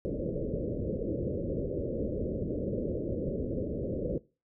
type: low-pass noise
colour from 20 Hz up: white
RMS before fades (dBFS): -33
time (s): 0.05-4.18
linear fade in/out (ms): 0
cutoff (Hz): 570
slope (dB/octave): 96
effects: noise-tail reverb RT60 0.3 s tail -20 dB re dry